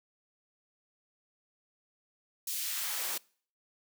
white noise with high-pass filter sweep, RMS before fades -35 dBFS, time 2.47-3.18 s, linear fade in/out 5 ms, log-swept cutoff 4800 to 290 Hz, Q 0.83, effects noise-tail reverb RT60 0.5 s tail -25 dB re dry

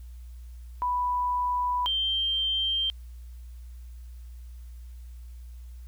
sine tone pair in turn, 987.8 / 3151 Hz, B5 / G7, 0 / +8 cents, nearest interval octave + minor sixth, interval 2008 cents, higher second, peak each -24 dBFS, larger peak neither, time 0.82-1.86 / 1.86-2.9 s, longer neither, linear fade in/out 0 ms, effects added 60 Hz sine -40 dBFS peak until 5.87 s + white hiss -64 dBFS RMS until 5.87 s

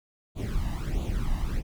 brown noise with flanger, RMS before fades -28 dBFS, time 0.35-1.63 s, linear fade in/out 50 ms, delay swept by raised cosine 0.28 to 1.07 ms, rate 1.5 Hz, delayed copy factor +0.75, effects none

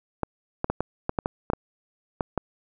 clicks, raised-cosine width 1 ms, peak -10 dBFS, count 11, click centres 0.233 / 0.644 / 0.7 / 0.806 / 1.094 / 1.188 / 1.259 / 1.501 / 1.534 / 2.208 / 2.377 s, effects none

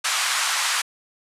pink band-pass noise, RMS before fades -23 dBFS, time 0.04-0.82 s, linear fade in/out 10 ms, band 1000 to 9800 Hz, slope 24 dB/octave, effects resampled to 32000 Hz

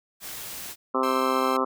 white noise, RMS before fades -37 dBFS, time 0.2-0.76 s, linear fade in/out 50 ms
harmonic tone, 130.81 Hz, C3, in tune, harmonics 2 / 3 / 4 / 5 / 6 / 7 / 8 / 9 / 10, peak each -29 / -29 / -29 / -36 / -35 / -35 / -28 / -29 / -30 dBFS, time 0.94-1.65 s, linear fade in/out 10 ms
15% pulse chord, C major, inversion second, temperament equal with one note detuned, 784 / 1061.1 / 1318.5 Hz, G5 / C6 / E6, 0 / +24 / 0 cents, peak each -31 dBFS, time 1.03-1.57 s, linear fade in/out 5 ms
effects none

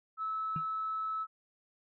sine tone, 1302 Hz, E6, 22 cents flat, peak -32 dBFS, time 0.17-1.27 s, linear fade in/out 50 ms
sine tone with exponential decay, 157.4 Hz, D#3, 20 cents sharp, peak -30 dBFS, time 0.56-0.66 s, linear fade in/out 2 ms, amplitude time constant 21 ms
effects tanh soft clip ceiling -26 dBFS

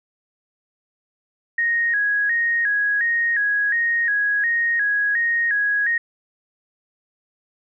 sine tone with vibrato, 1760 Hz, A6, in tune, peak -17 dBFS, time 1.58-5.98 s, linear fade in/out 5 ms, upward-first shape square, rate 1.4 Hz, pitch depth 100 cents each way, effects none

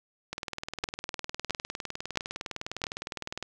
two click trains, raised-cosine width 0.2 ms, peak -17 / -11 dBFS, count 62 / 4, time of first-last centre 0.33-3.426 / 0.84-2.84 s, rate 19.7 / 1.5 Hz, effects none

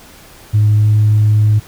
sine tone with pitch glide, 105.7 to 106.44 Hz, G#2 to G#2, +31 to +43 cents, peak -6 dBFS, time 0.53-1.6 s, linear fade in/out 20 ms, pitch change +12 cents, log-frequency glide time 0.77-0.88 s, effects tanh soft clip ceiling -4 dBFS + pink hiss -40 dBFS RMS until 1.67 s

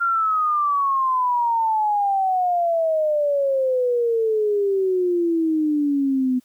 sine exponential sweep, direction down, 1395 to 250 Hz, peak -17 dBFS, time 0-6.4 s, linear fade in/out 20 ms, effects white hiss -62 dBFS RMS until 6.44 s

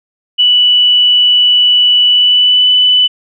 sine tone with pitch glide, 2960 to 2991 Hz, F#7 to F#7, 0 to +18 cents, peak -5 dBFS, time 0.38-3.08 s, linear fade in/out 20 ms, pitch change +18 cents, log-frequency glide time 2.07-2.68 s, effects none

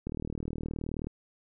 click train, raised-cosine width 3 ms, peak -22 dBFS, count 40, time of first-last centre 0.07-1.07 s, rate 39 Hz, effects none

